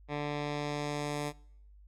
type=tone with low-pass filter sweep; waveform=10% pulse; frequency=146.83 Hz; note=D3; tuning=in tune; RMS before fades=-35 dBFS; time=0.08-1.33 s; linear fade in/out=50 ms; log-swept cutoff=2800 to 11000 Hz; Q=1; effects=noise-tail reverb RT60 0.7 s tail -24 dB re dry + added 50 Hz sine -53 dBFS peak until 1.87 s